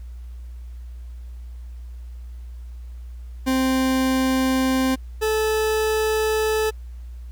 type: tone pair in turn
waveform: 40% pulse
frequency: 261.6 / 434.8 Hz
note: C4 / A4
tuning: 0 / -21 cents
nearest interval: major sixth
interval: 879 cents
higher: second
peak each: -17 / -18 dBFS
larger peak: first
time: 3.46-4.96 / 5.21-6.71 s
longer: neither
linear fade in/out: 20 ms
effects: added 60 Hz sine -33 dBFS peak until 7.31 s + pink hiss -60 dBFS RMS until 7.31 s